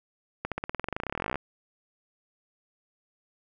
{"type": "accelerating click train", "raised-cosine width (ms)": 0.5, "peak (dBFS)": -15, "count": 28, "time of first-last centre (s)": [0.45, 1.357], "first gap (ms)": 67, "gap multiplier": 0.94, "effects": []}